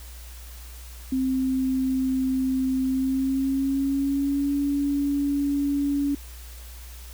sine tone with pitch glide, 261.6 to 283.6 Hz, C4 to C#4, 0 to +40 cents, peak -21 dBFS, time 1.12-6.15 s, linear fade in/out 5 ms, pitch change +140 cents, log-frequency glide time 2.86-4.55 s, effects added 60 Hz sine -39 dBFS peak until 7.13 s + white hiss -47 dBFS RMS until 7.13 s

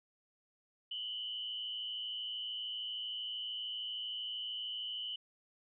sine tone with frequency modulation, 3000 Hz, F#7, 23 cents sharp, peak -38 dBFS, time 0.91-5.16 s, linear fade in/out 5 ms, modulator 113 Hz, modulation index 0.86, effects none

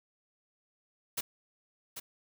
white noise with echo, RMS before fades -33 dBFS, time 1.17-1.21 s, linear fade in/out 10 ms, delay 790 ms, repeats 1, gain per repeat -8 dB, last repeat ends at 2 s, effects none

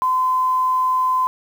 sine tone with quantisation, 1024 Hz, C6, 38 cents flat, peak -15 dBFS, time 0.02-1.27 s, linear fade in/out 0 ms, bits 7, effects none

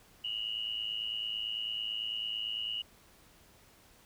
sine tone pair together, 2851 / 2960 Hz, F7 / F#7, +35 / 0 cents, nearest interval minor second, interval 65 cents, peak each -36 / -37 dBFS, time 0.24-2.82 s, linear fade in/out 5 ms, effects pink hiss -61 dBFS RMS until 4.05 s

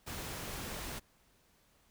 pink noise, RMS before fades -42 dBFS, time 0.06-1 s, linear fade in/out 20 ms, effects pink hiss -69 dBFS RMS until 1.9 s

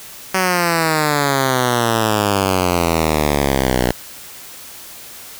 5% pulse exponential sweep, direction down, 190.1 to 60 Hz, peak -3 dBFS, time 0.34-3.92 s, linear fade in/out 5 ms, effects white hiss -36 dBFS RMS until 5.39 s

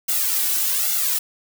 blue noise with flanger, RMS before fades -21 dBFS, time 0.08-1.19 s, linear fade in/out 10 ms, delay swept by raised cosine 1.4 to 2.7 ms, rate 1.2 Hz, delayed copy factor +1, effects none

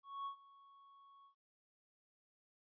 triangle tone with ADSR envelope, 1108.7 Hz, C#6, in tune, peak -38 dBFS, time 0.03-1.35 s, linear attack 230 ms, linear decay 96 ms, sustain -21 dB, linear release 96 ms, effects resampled to 11025 Hz

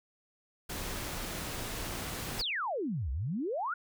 pink noise, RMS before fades -38 dBFS, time 0.69-2.42 s, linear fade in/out 10 ms
sine exponential two-way sweep, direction down then up, 5274 to 60.2 to 1504 Hz, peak -31 dBFS, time 2.39-3.74 s, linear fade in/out 5 ms, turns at 3.11 s
effects none

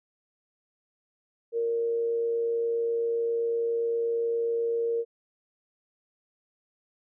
sine tone with amplitude modulation, 464.7 Hz, A#4, 5 cents flat, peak -23 dBFS, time 1.52-5.05 s, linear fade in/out 50 ms, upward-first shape sine, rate 110 Hz, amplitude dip 30%, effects none

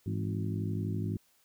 harmonic tone with a mistuned harmonic, 51.91 Hz, G#1, in tune, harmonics 2 / 3 / 4 / 5 / 6 / 7, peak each -33 / -37 / -39 / -41 / -43 / -44 dBFS, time 0.06-1.17 s, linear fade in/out 5 ms, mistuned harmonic 3, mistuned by +110 cents, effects white hiss -68 dBFS RMS until 1.44 s

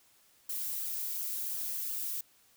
violet noise with flanger, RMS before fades -36 dBFS, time 0.49-2.21 s, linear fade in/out 5 ms, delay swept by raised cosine 0.64 to 3.24 ms, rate 2.8 Hz, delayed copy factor +0.6, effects white hiss -65 dBFS RMS until 2.56 s

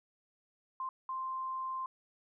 sine tone bursts at uneven times, 1046.5 Hz, C6, in tune, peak -35 dBFS, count 2, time 0.8-0.89 / 1.09-1.86 s, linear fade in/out 2 ms, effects none

